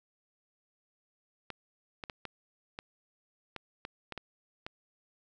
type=clicks; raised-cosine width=0.3 ms; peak=-23 dBFS; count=10; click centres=1.503 / 2.038 / 2.098 / 2.253 / 2.789 / 3.563 / 3.851 / 4.123 / 4.177 / 4.665 s; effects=none